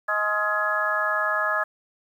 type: harmonic tone with a mistuned harmonic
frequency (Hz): 210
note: G#3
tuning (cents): +19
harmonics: 3 / 4 / 5 / 6 / 7 / 8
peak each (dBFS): -29 / -34 / -32 / -26 / -34 / -25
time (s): 0.08-1.64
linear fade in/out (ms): 10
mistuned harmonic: 7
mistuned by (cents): -87
effects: 9-bit